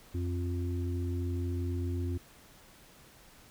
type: harmonic tone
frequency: 88 Hz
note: F2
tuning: 14 cents sharp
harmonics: 1 / 3 / 4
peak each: -31 / -39 / -41 dBFS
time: 0.14-2.18 s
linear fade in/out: 10 ms
effects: pink hiss -57 dBFS RMS until 3.5 s